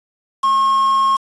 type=tone with quantisation; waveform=triangle; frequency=1081 Hz; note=C#6; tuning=44 cents flat; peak=-10 dBFS; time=0.43-1.17 s; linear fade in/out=10 ms; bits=5; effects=resampled to 24000 Hz